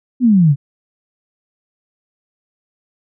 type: exponential sweep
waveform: sine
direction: down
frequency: 261.6 to 132.5 Hz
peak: -7 dBFS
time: 0.2-0.56 s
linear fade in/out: 50 ms
effects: none